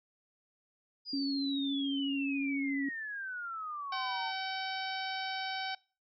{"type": "exponential sweep", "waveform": "sine", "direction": "down", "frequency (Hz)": [4978, 880], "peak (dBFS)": -37, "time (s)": [1.05, 4.33], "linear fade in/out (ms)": 50}
{"type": "tone with vibrato", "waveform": "sine", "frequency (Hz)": 276.4, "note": "C#4", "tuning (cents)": -5, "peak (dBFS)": -31, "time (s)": [1.13, 2.89], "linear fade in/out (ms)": 5, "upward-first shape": "triangle", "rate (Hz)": 14, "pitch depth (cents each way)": 16}
{"type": "harmonic tone", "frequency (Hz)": 763, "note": "G5", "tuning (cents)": -47, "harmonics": [1, 2, 3, 4, 5, 6, 7], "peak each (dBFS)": [-38, -41, -43, -44, -45, -46, -46], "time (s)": [3.92, 5.75], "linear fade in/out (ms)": 5}
{"effects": ["noise-tail reverb RT60 0.4 s tail -25 dB re dry"]}